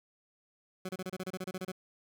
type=tone bursts; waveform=20% pulse; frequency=185.7 Hz; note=F#3; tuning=7 cents sharp; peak=-31 dBFS; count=13; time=0.85-1.718 s; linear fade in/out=5 ms; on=40 ms; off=29 ms; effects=none